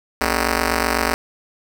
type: ring-modulated tone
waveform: 5% pulse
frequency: 170 Hz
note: F3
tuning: 46 cents flat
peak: -3 dBFS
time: 0.21-1.14 s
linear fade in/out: 0 ms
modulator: 109 Hz
effects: none